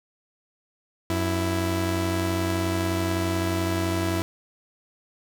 sawtooth tone pair together, 91.6 / 330.4 Hz, F#2 / E4, -17 / +4 cents, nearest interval octave + minor seventh, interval 2221 cents, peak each -22 dBFS, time 1.1-4.22 s, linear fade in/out 0 ms, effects none

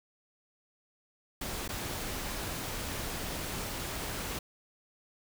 pink noise with dropouts, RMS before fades -37 dBFS, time 1.41-4.39 s, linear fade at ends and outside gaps 5 ms, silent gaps 1.679-1.689 s, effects none

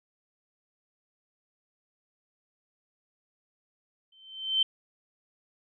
sine tone with exponential growth, 3096 Hz, G7, 22 cents flat, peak -19 dBFS, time 4.12-4.63 s, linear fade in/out 5 ms, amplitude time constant 110 ms, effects none

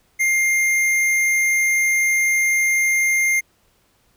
sine tone with tanh clipping, 2112 Hz, C7, 16 cents sharp, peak -17 dBFS, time 0.19-3.41 s, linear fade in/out 20 ms, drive 16 dB, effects pink hiss -61 dBFS RMS until 4.16 s

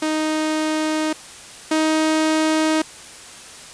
sawtooth tone pair in turn, 311.1 / 314 Hz, D#4 / D#4, 0 / +16 cents, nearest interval unison, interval 16 cents, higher second, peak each -15 / -12 dBFS, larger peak second, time 0.02-1.13 / 1.71-2.82 s, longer neither, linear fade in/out 5 ms, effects white hiss -39 dBFS RMS until 3.73 s + resampled to 22050 Hz

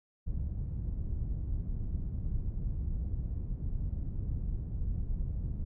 pink low-pass noise, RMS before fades -34 dBFS, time 0.26-5.65 s, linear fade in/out 20 ms, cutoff 110 Hz, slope 12 dB/octave, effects none

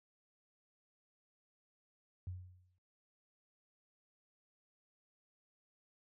sine tone with exponential decay, 91 Hz, F#2, 28 cents flat, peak -37 dBFS, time 2.27-2.78 s, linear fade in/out 0 ms, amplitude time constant 110 ms, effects high-pass 60 Hz 12 dB/octave

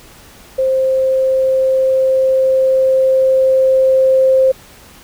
sine tone with level ramp, 526 Hz, C5, 9 cents sharp, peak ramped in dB -11 to -7 dBFS, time 0.58-4.52 s, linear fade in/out 10 ms, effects pink hiss -41 dBFS RMS until 5.03 s

